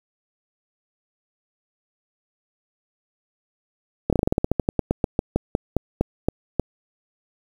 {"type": "slowing click train", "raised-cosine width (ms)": 2, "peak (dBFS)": -5, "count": 22, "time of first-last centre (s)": [4.1, 6.597], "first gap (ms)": 27, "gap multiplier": 1.13, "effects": ["7-bit"]}